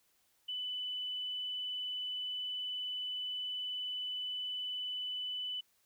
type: tone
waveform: sine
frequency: 2993 Hz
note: F#7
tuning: 19 cents sharp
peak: -36 dBFS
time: 0.48-5.61 s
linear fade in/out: 10 ms
effects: white hiss -73 dBFS RMS until 5.85 s